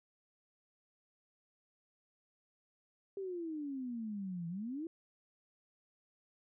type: exponential two-way sweep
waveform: sine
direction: down then up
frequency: 398.9 to 164.81 to 341.7 Hz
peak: -38 dBFS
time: 3.17-4.87 s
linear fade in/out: 2 ms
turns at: 4.48 s
effects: none